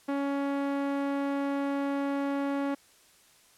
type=tone with low-pass filter; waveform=sawtooth; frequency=279.6 Hz; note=C#4; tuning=15 cents sharp; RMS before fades=-30 dBFS; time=0.08-2.75 s; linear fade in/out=10 ms; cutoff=1800 Hz; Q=0.6; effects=white hiss -60 dBFS RMS until 3.57 s + low-pass 11000 Hz 12 dB/octave